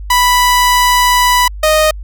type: tone pair in turn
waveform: sawtooth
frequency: 987.8 / 619.9 Hz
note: B5 / D#5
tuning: 0 / -7 cents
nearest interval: minor sixth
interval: 807 cents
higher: first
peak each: -4 dBFS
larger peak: neither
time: 0.1-1.48 / 1.63-1.91 s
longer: first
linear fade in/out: 5 ms
effects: added 50 Hz sine -23 dBFS peak until 2.03 s